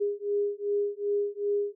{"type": "beating tone pair", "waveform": "sine", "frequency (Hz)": [407.2, 409.8], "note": ["G#4", "G#4"], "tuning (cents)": [-34, -23], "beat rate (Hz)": 2.6, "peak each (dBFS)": -29, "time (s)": [0, 1.75], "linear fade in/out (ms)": 20, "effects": []}